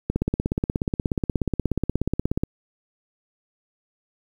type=click train; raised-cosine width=3 ms; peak=-9 dBFS; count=40; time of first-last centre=0.1-2.435 s; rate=16.7 Hz; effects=8-bit